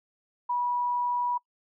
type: tone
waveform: sine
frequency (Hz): 974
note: B5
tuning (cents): -24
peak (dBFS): -25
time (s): 0.49-1.38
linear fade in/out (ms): 10
effects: noise-tail reverb RT60 0.1 s tail -25 dB re dry